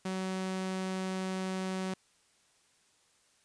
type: tone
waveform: sawtooth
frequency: 188 Hz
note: F#3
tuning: 28 cents sharp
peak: -29 dBFS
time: 0.05-1.94 s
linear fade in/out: 5 ms
effects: white hiss -68 dBFS RMS until 3.44 s + resampled to 22050 Hz